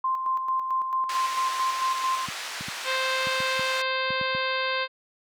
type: tone with tremolo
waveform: sine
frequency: 1046.5 Hz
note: C6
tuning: in tune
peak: -22 dBFS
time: 0.04-2.26 s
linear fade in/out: 5 ms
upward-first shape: square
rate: 4.5 Hz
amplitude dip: 45%
type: band-pass noise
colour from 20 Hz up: pink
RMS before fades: -35 dBFS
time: 1.09-3.82 s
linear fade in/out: 5 ms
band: 1200 to 6300 Hz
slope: 12 dB/octave
type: clicks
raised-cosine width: 5 ms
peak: -21 dBFS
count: 9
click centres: 2.286 / 2.609 / 2.684 / 3.27 / 3.403 / 3.594 / 4.105 / 4.212 / 4.349 s
type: harmonic tone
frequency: 523.3 Hz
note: C5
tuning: in tune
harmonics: 1 / 2 / 3 / 4 / 5 / 6 / 7 / 8 / 9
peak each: -31 / -30 / -31 / -34 / -33 / -38 / -35 / -39 / -40 dBFS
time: 2.84-4.88 s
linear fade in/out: 50 ms
effects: high-pass 150 Hz 12 dB/octave